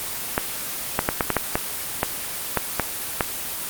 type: clicks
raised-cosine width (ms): 0.5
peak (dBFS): -3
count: 11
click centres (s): 0.379 / 0.991 / 1.089 / 1.208 / 1.303 / 1.367 / 1.555 / 2.031 / 2.573 / 2.797 / 3.208
effects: white hiss -29 dBFS RMS until 3.69 s + Opus 24 kbps